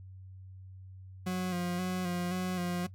40% pulse tone with vibrato, 180 Hz, F#3, 47 cents flat, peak -30 dBFS, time 1.26-2.87 s, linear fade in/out 10 ms, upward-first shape square, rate 1.9 Hz, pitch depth 31 cents each way, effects noise-tail reverb RT60 0.1 s tail -18 dB re dry + added 94 Hz sine -46 dBFS peak until 2.94 s

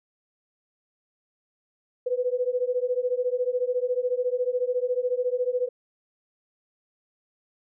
sine beating tone pair, 491 / 505 Hz, B4 / B4, -10 / +39 cents, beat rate 14 Hz, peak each -26 dBFS, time 2.06-5.69 s, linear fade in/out 10 ms, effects none

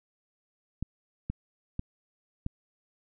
clicks, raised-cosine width 5 ms, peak -19 dBFS, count 4, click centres 0.826 / 1.3 / 1.794 / 2.464 s, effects none

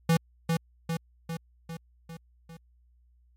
square tone with echo, 164.81 Hz, E3, in tune, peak -20 dBFS, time 0.09-0.17 s, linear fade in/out 5 ms, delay 400 ms, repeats 6, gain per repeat -4 dB, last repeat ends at 2.57 s, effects added 60 Hz sine -59 dBFS peak until 3.36 s + MP3 64 kbps

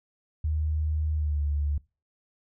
sine tone with pitch glide, 77.1 to 72.86 Hz, D#2 to D2, -15 to -13 cents, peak -24 dBFS, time 0.44-1.78 s, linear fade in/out 5 ms, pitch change -98 cents, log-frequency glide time 1.14-1.42 s, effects noise-tail reverb RT60 0.3 s tail -23 dB re dry

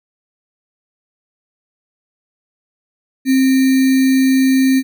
sine tone with sample-and-hold, 263.9 Hz, C4, 15 cents sharp, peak -9 dBFS, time 3.25-4.83 s, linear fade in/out 50 ms, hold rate 2100 Hz, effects none

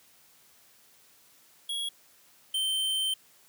square tone pair in turn, 3322 / 3109 Hz, G#7 / G7, 0 / -15 cents, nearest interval minor second, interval 115 cents, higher first, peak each -31 / -27 dBFS, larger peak second, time 1.69-1.89 / 2.54-3.14 s, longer second, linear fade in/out 5 ms, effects white hiss -60 dBFS RMS until 3.48 s + high-pass 80 Hz 12 dB/octave

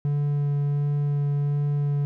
triangle tone with vibrato, 144.3 Hz, D3, 30 cents flat, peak -19 dBFS, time 0.05-2.05 s, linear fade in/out 0 ms, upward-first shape sine, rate 1.4 Hz, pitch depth 9 cents each way, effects none

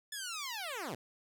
10% pulse linear sweep, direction down, 1747 to 102.3 Hz, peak -30 dBFS, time 0.12-0.95 s, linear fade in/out 5 ms, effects none

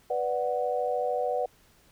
sine chord, B minor, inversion none, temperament equal, 493.9 / 587.3 / 740 Hz, B4 / D5 / F#5, 0 / 0 / 0 cents, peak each -29 / -31 / -30 dBFS, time 0.1-1.46 s, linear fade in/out 5 ms, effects pink hiss -61 dBFS RMS until 1.91 s

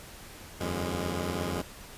10% pulse tone cluster, 80.2 / 88.8 / 143.1 / 205.5 Hz, E2 / F2 / D3 / G#3, -47 / +29 / -45 / -18 cents, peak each -31 / -24 / -32 / -28 dBFS, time 0.6-1.62 s, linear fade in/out 10 ms, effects pink hiss -47 dBFS RMS until 1.97 s + resampled to 32000 Hz

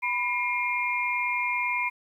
sine tone cluster, 988 / 2134 / 2396 Hz, B5 / C7 / D7, 0 / +34 / +34 cents, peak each -29 dBFS, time 0.02-1.9 s, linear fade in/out 20 ms, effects 10-bit

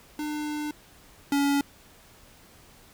square tone pair in turn, 299.9 / 282.3 Hz, D4 / C#4, +36 / +32 cents, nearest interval minor second, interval 104 cents, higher first, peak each -30 / -22 dBFS, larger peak second, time 0.19-0.71 / 1.32-1.61 s, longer first, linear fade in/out 2 ms, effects pink hiss -54 dBFS RMS until 2.93 s

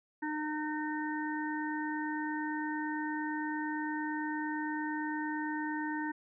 harmonic tone, 304.8 Hz, D#4, 36 cents flat, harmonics 1 / 3 / 5 / 6, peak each -35 / -39 / -43 / -41 dBFS, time 0.22-6.12 s, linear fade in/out 10 ms, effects none

